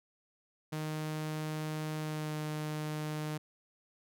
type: tone with pitch glide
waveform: sawtooth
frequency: 154.8 to 152.85 Hz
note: D#3 to D#3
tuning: -9 to -30 cents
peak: -31 dBFS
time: 0.72-3.38 s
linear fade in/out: 10 ms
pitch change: -21 cents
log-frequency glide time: 1.99-2.36 s
effects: none